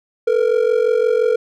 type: ring-modulated tone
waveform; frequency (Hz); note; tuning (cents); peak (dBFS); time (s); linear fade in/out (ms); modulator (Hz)
triangle; 466.2; A#4; 0; -8; 0.27-1.36; 5; 22.9
effects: none